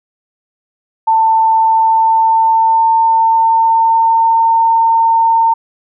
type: tone with pitch glide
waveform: sine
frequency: 892 to 909.2 Hz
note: A5 to A#5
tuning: +23 to -43 cents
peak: -7 dBFS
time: 1.07-5.54 s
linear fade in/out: 10 ms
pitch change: +34 cents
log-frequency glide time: 1.52-4.53 s
effects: none